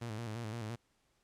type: tone with vibrato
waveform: sawtooth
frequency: 112.7 Hz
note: A2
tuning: 42 cents sharp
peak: -35 dBFS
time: 0.01-0.76 s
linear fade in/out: 10 ms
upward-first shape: square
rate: 5.8 Hz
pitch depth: 77 cents each way
effects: pink hiss -75 dBFS RMS until 1.23 s + low-pass 10000 Hz 12 dB/octave